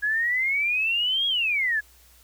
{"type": "exponential two-way sweep", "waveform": "sine", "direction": "up then down", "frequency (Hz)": [1661.2, 3322, 1661.2], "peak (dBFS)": -21, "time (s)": [0.02, 1.81], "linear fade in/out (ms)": 20, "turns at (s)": 1.27, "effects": ["added 60 Hz sine -56 dBFS peak until 2.23 s", "white hiss -56 dBFS RMS until 2.23 s"]}